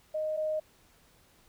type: tone pair in turn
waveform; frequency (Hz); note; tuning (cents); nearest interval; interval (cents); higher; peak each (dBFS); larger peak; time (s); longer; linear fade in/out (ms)
sine; 620 / 620; D#5 / D#5; -6 / -6; unison; 0; neither; -29 / -28; second; 0.14-0.37 / 0.37-0.6; neither; 10
effects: pink hiss -63 dBFS RMS until 1.48 s